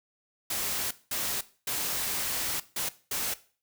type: noise bursts at uneven times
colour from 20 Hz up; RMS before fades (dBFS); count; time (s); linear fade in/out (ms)
white; -31; 5; 0.5-0.91 / 1.11-1.41 / 1.67-2.6 / 2.76-2.89 / 3.11-3.34; 5
effects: noise-tail reverb RT60 0.4 s tail -17 dB re dry